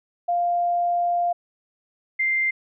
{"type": "tone pair in turn", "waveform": "sine", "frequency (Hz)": [698.5, 2093], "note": ["F5", "C7"], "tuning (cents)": [0, 0], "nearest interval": "octave + perfect fifth", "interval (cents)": 1900, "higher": "second", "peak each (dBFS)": -19, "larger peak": "neither", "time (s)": [[0.28, 1.33], [2.19, 2.51]], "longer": "first", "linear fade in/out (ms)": 10, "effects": []}